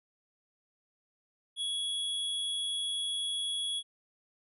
square tone, 3352 Hz, G#7, 15 cents sharp, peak -32 dBFS, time 1.56-3.83 s, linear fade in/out 50 ms, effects resampled to 32000 Hz

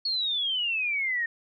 sine exponential sweep, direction down, 4392 to 1825 Hz, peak -25 dBFS, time 0.05-1.26 s, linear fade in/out 5 ms, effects none

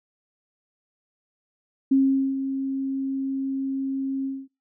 sine tone with ADSR envelope, 269.4 Hz, C#4, 49 cents flat, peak -14 dBFS, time 1.91-4.48 s, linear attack 9 ms, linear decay 430 ms, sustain -10 dB, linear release 230 ms, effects noise-tail reverb RT60 0.2 s tail -18 dB re dry

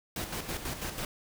pink noise with tremolo, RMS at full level -35 dBFS, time 0.16-1.05 s, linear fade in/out 2 ms, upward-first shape square, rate 6.1 Hz, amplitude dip 55%, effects none

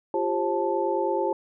sine tone cluster, 347.7 / 397.1 / 534 / 877 Hz, F4 / G4 / C5 / A5, -8 / +22 / +35 / -6 cents, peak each -28 dBFS, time 0.14-1.33 s, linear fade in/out 2 ms, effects none

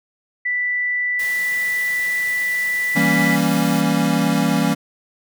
sine tone, 1975.5 Hz, B6, in tune, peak -18 dBFS, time 0.45-3.36 s, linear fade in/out 10 ms
white noise, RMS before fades -34 dBFS, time 1.19-3.81 s, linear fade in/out 5 ms
square chord, E diminished seventh, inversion none, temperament equal, 164.81 / 196 / 233.1 / 277.2 Hz, E3 / G3 / Bb3 / Db4, 0 / 0 / 0 / 0 cents, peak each -22 dBFS, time 2.95-4.75 s, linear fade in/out 20 ms
effects none

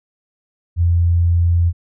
sine tone, 85.7 Hz, F2, 32 cents flat, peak -11 dBFS, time 0.76-1.73 s, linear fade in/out 50 ms, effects none

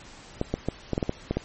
clicks, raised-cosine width 2 ms, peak -11 dBFS, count 9, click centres 0.414 / 0.54 / 0.686 / 0.933 / 0.979 / 1.028 / 1.094 / 1.31 / 1.37 s, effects pink hiss -47 dBFS RMS until 1.44 s + MP3 32 kbps

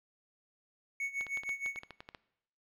triangle tone with tremolo, 2217 Hz, C#7, in tune, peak -30 dBFS, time 1-1.79 s, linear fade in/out 2 ms, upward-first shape sine, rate 6.4 Hz, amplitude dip 85%
clicks, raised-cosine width 0.3 ms, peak -29 dBFS, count 12, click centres 1.21 / 1.267 / 1.373 / 1.435 / 1.492 / 1.661 / 1.76 / 1.834 / 1.907 / 2.005 / 2.089 / 2.148 s
effects noise-tail reverb RT60 0.8 s tail -20 dB re dry

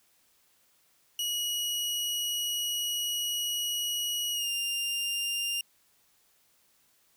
sawtooth tone with pitch glide, 2908 to 2799 Hz, F#7 to F7, -31 to +3 cents, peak -26 dBFS, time 1.19-5.61 s, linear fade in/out 2 ms, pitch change -66 cents, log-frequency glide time 4.32-4.5 s, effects white hiss -67 dBFS RMS until 7.16 s

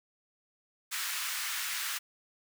pink high-pass noise, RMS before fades -35 dBFS, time 0.91-1.99 s, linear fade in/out 20 ms, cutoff 1300 Hz, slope 24 dB/octave, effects none

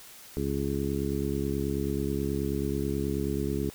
harmonic tone, 69.3 Hz, C#2, in tune, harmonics 1 / 2 / 3 / 4 / 5 / 6, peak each -34 / -34 / -34 / -34 / -34 / -34 dBFS, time 0.37-3.7 s, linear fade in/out 0 ms, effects white hiss -49 dBFS RMS until 3.74 s

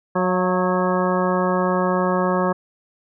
harmonic tone with a mistuned harmonic, 183.2 Hz, F#3, 17 cents flat, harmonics 1 / 2 / 3 / 4 / 5 / 6 / 7 / 9, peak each -22 / -24 / -23 / -29 / -27 / -25 / -30 / -32 dBFS, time 0.15-2.53 s, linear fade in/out 10 ms, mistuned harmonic 4, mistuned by -45 cents, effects none

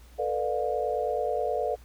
sine chord, B half-diminished seventh, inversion third, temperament just, 444.5 / 493.9 / 592.7 / 711.2 Hz, A4 / B4 / D5 / F5, +18 / 0 / +16 / +31 cents, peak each -31 dBFS, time 0.18-1.76 s, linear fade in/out 20 ms, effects added 60 Hz sine -49 dBFS peak until 1.84 s + pink hiss -58 dBFS RMS until 1.84 s

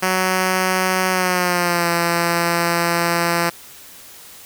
5% pulse tone with pitch glide, 186.1 to 170.65 Hz, F#3 to F3, +10 to -40 cents, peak -5 dBFS, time 0.02-3.5 s, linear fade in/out 10 ms, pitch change -150 cents, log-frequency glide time 1.1-1.88 s, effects white hiss -41 dBFS RMS until 4.45 s

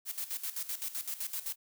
blue noise with tremolo, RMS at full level -36 dBFS, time 0.05-1.56 s, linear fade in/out 50 ms, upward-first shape square, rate 7.8 Hz, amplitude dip 75%, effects none

